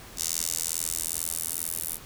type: tone with high-pass filter sweep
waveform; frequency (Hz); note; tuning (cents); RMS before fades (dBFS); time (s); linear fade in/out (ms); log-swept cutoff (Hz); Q
10% pulse; 82.41; E2; 0; -31; 0.16-1.99; 50; 6500 to 11000; 1.6
effects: pink hiss -46 dBFS RMS until 2.05 s